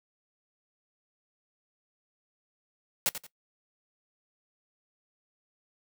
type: noise with echo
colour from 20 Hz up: white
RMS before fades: -26 dBFS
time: 3.06-3.09 s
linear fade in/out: 0 ms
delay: 88 ms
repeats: 2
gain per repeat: -11 dB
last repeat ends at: 3.266 s
effects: noise-tail reverb RT60 0.1 s tail -18 dB re dry